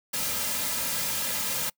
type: noise with comb filter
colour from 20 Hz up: white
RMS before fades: -29 dBFS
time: 0.13-1.7 s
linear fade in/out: 10 ms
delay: 2.7 ms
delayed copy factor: -0.7
effects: noise-tail reverb RT60 0.1 s tail -25 dB re dry